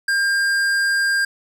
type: tone with tanh clipping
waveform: sine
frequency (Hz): 1602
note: G6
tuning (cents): +37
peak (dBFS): -18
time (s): 0.08-1.25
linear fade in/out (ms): 5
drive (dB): 15
effects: none